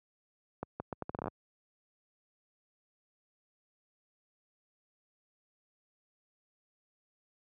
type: accelerating click train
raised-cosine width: 1 ms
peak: -22 dBFS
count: 12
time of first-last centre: 0.63-1.281 s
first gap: 170 ms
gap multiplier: 0.75
effects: high-pass 80 Hz 12 dB/octave